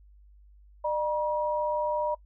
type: tone pair together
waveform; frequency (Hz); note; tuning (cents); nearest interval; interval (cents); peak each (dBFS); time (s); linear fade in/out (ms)
sine; 603 / 957.2; D5 / A#5; +46 / +46; minor sixth; 800; -28; 0.84-2.15; 10
effects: noise-tail reverb RT60 0.1 s tail -22 dB re dry + added 50 Hz sine -52 dBFS peak until 2.25 s